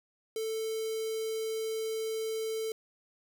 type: tone with notch filter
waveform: square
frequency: 443 Hz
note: A4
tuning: 12 cents sharp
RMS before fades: -34 dBFS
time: 0.36-2.72 s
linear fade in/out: 2 ms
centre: 1500 Hz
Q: 0.68
effects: none